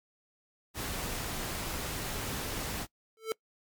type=noise; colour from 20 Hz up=pink; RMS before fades=-36 dBFS; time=0.74-2.87 s; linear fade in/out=50 ms
type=tone with exponential growth; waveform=square; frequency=443.2 Hz; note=A4; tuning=13 cents sharp; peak=-26 dBFS; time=3.17-3.32 s; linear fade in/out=1 ms; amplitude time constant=32 ms
effects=noise-tail reverb RT60 0.1 s tail -23 dB re dry + MP3 96 kbps